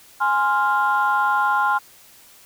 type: chord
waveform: sine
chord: F minor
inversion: first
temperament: equal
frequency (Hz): 830.6 / 1046.5 / 1396.9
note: Ab5 / C6 / F6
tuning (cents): 0 / 0 / 0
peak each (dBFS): -20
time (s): 0.2-1.79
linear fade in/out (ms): 20
effects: tanh soft clip ceiling -9 dBFS + white hiss -49 dBFS RMS until 2.45 s